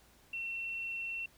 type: tone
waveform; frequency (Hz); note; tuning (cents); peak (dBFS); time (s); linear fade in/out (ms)
sine; 2711; E7; +48; -36; 0.33-1.26; 5
effects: added 60 Hz sine -70 dBFS peak until 1.37 s + pink hiss -64 dBFS RMS until 1.37 s